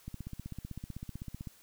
click train, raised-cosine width 5 ms, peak -28 dBFS, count 23, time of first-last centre 0.08-1.472 s, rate 15.8 Hz, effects white hiss -61 dBFS RMS until 1.62 s

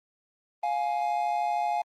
triangle tone pair together, 703 / 836 Hz, F5 / G#5, +11 / +11 cents, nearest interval minor third, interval 300 cents, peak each -26 dBFS, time 0.63-1.82 s, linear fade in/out 5 ms, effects Opus 24 kbps

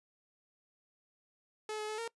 sawtooth tone with pitch steps, 429.7 / 426 / 430.7 / 460.5 Hz, A4 / G#4 / A4 / A#4, -41 / +44 / -37 / -21 cents, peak -33 dBFS, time 1.69-2.078 s, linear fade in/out 2 ms, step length 97 ms, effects noise-tail reverb RT60 0.1 s tail -22 dB re dry + resampled to 24000 Hz

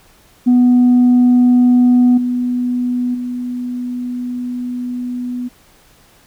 sine tone with level steps, 246.9 Hz, B3, in tune, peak -5 / -14 / -19 dBFS, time 0.46-5.49 s, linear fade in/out 20 ms, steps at 2.17 / 3.14 s, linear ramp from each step 10 ms, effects tanh soft clip ceiling -5 dBFS + pink hiss -49 dBFS RMS until 6.26 s

